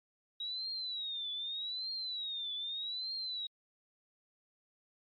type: tone with vibrato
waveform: sine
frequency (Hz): 3822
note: A#7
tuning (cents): +43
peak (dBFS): -34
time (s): 0.4-3.47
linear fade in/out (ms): 5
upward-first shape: triangle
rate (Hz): 0.82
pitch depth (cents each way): 180
effects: tanh soft clip ceiling -35 dBFS + MP3 32 kbps